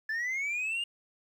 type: linear sweep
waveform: sine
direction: up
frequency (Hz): 1725 to 2849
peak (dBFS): -27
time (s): 0.09-0.84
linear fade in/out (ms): 5
effects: tanh soft clip ceiling -29 dBFS + 10-bit